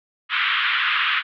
pink band-pass noise, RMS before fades -21 dBFS, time 0.29-1.23 s, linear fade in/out 50 ms, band 1200 to 3400 Hz, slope 48 dB/octave, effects none

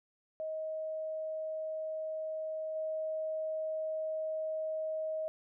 sine tone with level steps, 630 Hz, D#5, 21 cents sharp, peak -35 / -33 dBFS, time 0.4-5.28 s, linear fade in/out 0 ms, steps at 2.75 s, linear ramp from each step 10 ms, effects none

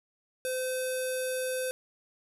square tone with low-pass filter, 513 Hz, C5, 34 cents flat, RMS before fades -32 dBFS, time 0.45-1.71 s, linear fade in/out 0 ms, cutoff 11000 Hz, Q 5.4, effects 11-bit

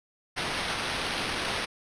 white noise with sample-and-hold, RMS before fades -31 dBFS, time 0.36-1.66 s, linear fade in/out 20 ms, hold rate 7350 Hz, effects resampled to 22050 Hz

